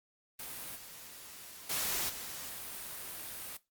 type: noise with level steps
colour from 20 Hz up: white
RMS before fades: -43 / -50 / -34 / -43 dBFS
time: 0.39-3.57 s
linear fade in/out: 5 ms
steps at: 0.75 / 1.69 / 2.08 s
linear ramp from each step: 20 ms
effects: noise-tail reverb RT60 0.2 s tail -18 dB re dry + Opus 32 kbps